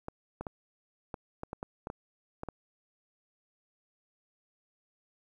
clicks, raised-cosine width 1 ms, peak -23 dBFS, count 11, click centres 0.084 / 0.41 / 0.468 / 1.142 / 1.434 / 1.531 / 1.629 / 1.871 / 1.901 / 2.434 / 2.487 s, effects 10-bit

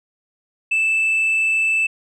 sine tone with frequency modulation, 2637 Hz, E7, in tune, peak -13 dBFS, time 0.71-1.87 s, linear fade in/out 10 ms, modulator 34 Hz, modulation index 0.3, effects tanh soft clip ceiling -14 dBFS

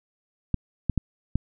clicks, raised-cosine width 5 ms, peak -10 dBFS, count 4, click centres 0.543 / 0.897 / 0.977 / 1.356 s, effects none

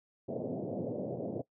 white band-pass noise, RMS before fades -37 dBFS, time 0.28-1.42 s, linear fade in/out 10 ms, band 110 to 620 Hz, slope 48 dB/octave, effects noise-tail reverb RT60 0.1 s tail -18 dB re dry

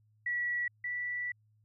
sine tone pair in turn, 1938 / 1960.5 Hz, B6 / B6, -33 / -13 cents, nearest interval unison, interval 20 cents, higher second, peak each -30 / -33 dBFS, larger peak first, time 0.26-0.68 / 0.84-1.32 s, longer second, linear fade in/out 5 ms, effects added 107 Hz sine -65 dBFS peak until 1.64 s

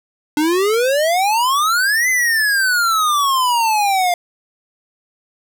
square exponential two-way sweep, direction up then down, 293.7 to 2063 to 696 Hz, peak -14 dBFS, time 0.37-4.14 s, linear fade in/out 2 ms, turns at 2.09 s, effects 9-bit

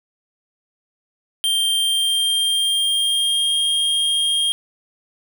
square tone with pitch glide, 3168 to 3227 Hz, G7 to G7, +18 to +50 cents, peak -17 dBFS, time 1.44-4.52 s, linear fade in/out 0 ms, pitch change +32 cents, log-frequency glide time 1.76-3.54 s, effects none

